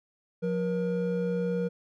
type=tone pair together; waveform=triangle; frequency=178.26 / 475.9 Hz; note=F3 / A#4; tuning=+36 / +36 cents; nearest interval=octave + perfect fourth; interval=1700 cents; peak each=-27 dBFS; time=0.42-1.69 s; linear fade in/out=20 ms; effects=none